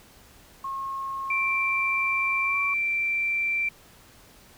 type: tone with pitch glide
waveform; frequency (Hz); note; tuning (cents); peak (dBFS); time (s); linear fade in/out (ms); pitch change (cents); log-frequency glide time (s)
sine; 1082 to 1116.3; C#6 to C#6; -42 to +12; -29; 0.64-2.74; 5; +54; 2.43-2.59
type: tone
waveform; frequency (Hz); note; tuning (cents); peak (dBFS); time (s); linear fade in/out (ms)
sine; 2349; D7; 0; -23; 1.3-3.69; 5
effects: pink hiss -53 dBFS RMS until 4.57 s